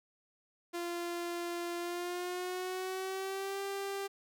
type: tone with pitch glide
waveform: sawtooth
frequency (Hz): 345.7 to 394.8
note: F4 to G4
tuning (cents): -18 to +12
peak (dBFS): -32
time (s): 0.73-4.08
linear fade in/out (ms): 20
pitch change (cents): +230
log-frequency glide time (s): 1.78-3.61
effects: none